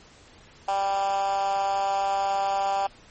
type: tone with high-pass filter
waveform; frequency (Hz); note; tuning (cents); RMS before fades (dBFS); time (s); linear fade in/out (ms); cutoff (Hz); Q
10% pulse; 196.6; G3; +5; -25; 0.68-2.87; 5; 730; 8.1
effects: pink hiss -52 dBFS RMS until 3.1 s + MP3 32 kbps